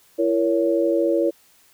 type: chord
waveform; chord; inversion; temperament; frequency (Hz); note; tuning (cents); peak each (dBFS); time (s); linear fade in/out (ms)
sine; A# diminished; second; just; 335.6 / 466.2 / 559.4; E4 / A#4 / C#5; +31 / 0 / +16; -20 / -23 / -21; 0.18-1.31; 20
effects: white hiss -56 dBFS RMS until 1.73 s